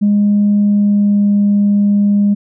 sine tone with pitch glide, 205.5 to 203.7 Hz, G#3 to G#3, -18 to -33 cents, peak -7 dBFS, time 0.01-2.35 s, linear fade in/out 20 ms, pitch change -15 cents, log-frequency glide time 0.57-1.3 s, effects tanh soft clip ceiling -5 dBFS

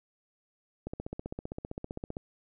click train, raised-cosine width 2 ms, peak -23 dBFS, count 21, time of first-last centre 0.87-2.169 s, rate 15.4 Hz, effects none

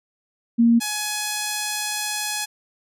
sine / 5% pulse tone pair in turn, 233.1 / 841.8 Hz, A#3 / G#5, 0 / +23 cents, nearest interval octave + minor seventh, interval 2223 cents, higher second, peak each -12 dBFS, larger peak neither, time 0.58-0.8 / 0.8-2.46 s, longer second, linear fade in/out 20 ms, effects none

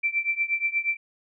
sine tone with tremolo, 2342 Hz, D7, 5 cents flat, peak -19 dBFS, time 0.03-0.97 s, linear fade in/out 10 ms, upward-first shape triangle, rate 8.4 Hz, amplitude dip 95%, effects none

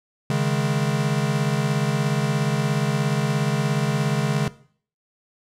square chord, C# suspended second, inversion none, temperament equal, 138.59 / 155.56 / 207.7 Hz, C#3 / D#3 / G#3, 0 / 0 / 0 cents, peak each -23 / -25 / -27 dBFS, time 0.3-4.48 s, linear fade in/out 2 ms, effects noise-tail reverb RT60 0.5 s tail -17 dB re dry + low-pass 10000 Hz 12 dB/octave

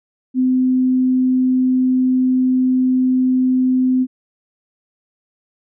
sine tone, 256.2 Hz, C4, 36 cents flat, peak -12 dBFS, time 0.34-4.07 s, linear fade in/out 50 ms, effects none

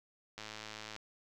click train, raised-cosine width 0.2 ms, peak -27 dBFS, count 64, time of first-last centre 0.38-0.963 s, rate 108 Hz, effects none

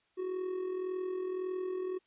triangle tone with amplitude modulation, 370 Hz, F#4, in tune, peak -29 dBFS, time 0.17-1.99 s, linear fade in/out 20 ms, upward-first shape sine, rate 41.8 Hz, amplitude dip 55%, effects white hiss -73 dBFS RMS until 2.06 s + resampled to 8000 Hz

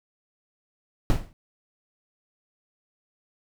brown noise with exponential decay, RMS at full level -17 dBFS, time 1.1-1.33 s, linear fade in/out 0 ms, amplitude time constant 50 ms, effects none

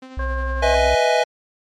sawtooth tone with tremolo, 260 Hz, C4, 11 cents flat, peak -31 dBFS, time 0.02-0.94 s, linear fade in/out 5 ms, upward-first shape sine, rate 11 Hz, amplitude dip 40%
sine tone, 62 Hz, B1, 7 cents sharp, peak -21 dBFS, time 0.17-0.95 s, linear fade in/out 5 ms
harmonic tone, 535 Hz, C5, 38 cents sharp, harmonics 1 / 2 / 3, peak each -30 / -30 / -30 dBFS, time 0.19-0.75 s, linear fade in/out 5 ms
square chord, E major seventh, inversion second, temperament equal, 493.9 / 622.3 / 659.3 / 830.6 Hz, B4 / D#5 / E5 / G#5, 0 / 0 / 0 / 0 cents, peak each -21 dBFS, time 0.62-1.24 s, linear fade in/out 10 ms
effects low-pass 5000 Hz 12 dB/octave + MP3 64 kbps

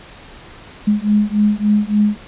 sine beating tone pair, 207.3 / 210.8 Hz, G#3 / G#3, -3 / +26 cents, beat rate 3.5 Hz, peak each -15 dBFS, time 0.87-2.17 s, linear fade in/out 10 ms, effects pink hiss -39 dBFS RMS until 2.27 s + resampled to 8000 Hz

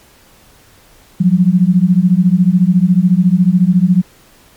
sine beating tone pair, 174.2 / 188.2 Hz, F3 / F#3, -4 / +30 cents, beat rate 14 Hz, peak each -10 dBFS, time 1.2-4.02 s, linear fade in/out 10 ms, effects pink hiss -46 dBFS RMS until 4.56 s + MP3 96 kbps

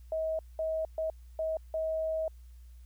sine tone bursts at uneven times, 638 Hz, D#5, 43 cents sharp, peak -29 dBFS, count 5, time 0.12-0.39 / 0.59-0.85 / 0.98-1.1 / 1.39-1.57 / 1.74-2.28 s, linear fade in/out 2 ms, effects added 60 Hz sine -48 dBFS peak until 2.85 s + white hiss -70 dBFS RMS until 2.85 s

